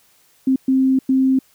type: tone bursts at uneven times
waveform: sine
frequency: 263.6 Hz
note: C4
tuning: 13 cents sharp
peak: -12 dBFS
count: 3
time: 0.47-0.56 / 0.68-0.99 / 1.09-1.39 s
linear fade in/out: 5 ms
effects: white hiss -56 dBFS RMS until 1.54 s